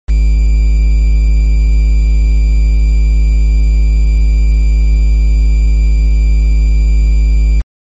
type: tone with quantisation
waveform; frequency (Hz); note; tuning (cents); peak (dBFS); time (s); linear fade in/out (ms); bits
triangle; 52.4; G#1; +16; -3; 0.08-7.62; 20; 5
effects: MP3 32 kbps